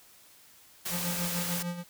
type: noise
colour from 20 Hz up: white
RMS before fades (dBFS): -34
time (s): 0.85-1.63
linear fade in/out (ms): 10
type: tone with tremolo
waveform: square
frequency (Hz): 174.61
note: F3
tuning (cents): 0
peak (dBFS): -31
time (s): 0.9-1.84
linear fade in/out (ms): 50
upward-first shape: sine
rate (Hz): 6.7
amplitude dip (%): 65
effects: white hiss -57 dBFS RMS until 1.89 s